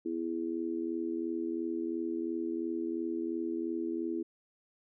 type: harmonic tone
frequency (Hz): 82.9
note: E2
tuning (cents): +10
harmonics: 3 / 4 / 5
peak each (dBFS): -39 / -33 / -41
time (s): 0.05-4.23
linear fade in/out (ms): 10
effects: none